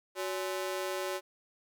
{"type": "ring-modulated tone", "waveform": "sawtooth", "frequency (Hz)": 468.7, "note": "A#4", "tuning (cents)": 9, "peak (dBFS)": -26, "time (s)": [0.15, 1.21], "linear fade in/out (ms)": 50, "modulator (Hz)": 98.5, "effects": []}